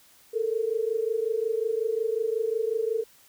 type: tone pair together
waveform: sine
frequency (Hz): 435.3 / 460.8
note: A4 / A#4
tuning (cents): -19 / -20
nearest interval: minor second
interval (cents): 99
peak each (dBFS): -27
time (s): 0.33-3.04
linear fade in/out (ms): 20
effects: white hiss -57 dBFS RMS until 3.28 s